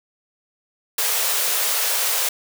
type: high-pass noise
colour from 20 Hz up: white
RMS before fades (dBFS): -21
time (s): 0.98-2.29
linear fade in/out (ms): 5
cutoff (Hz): 410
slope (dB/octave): 96
effects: none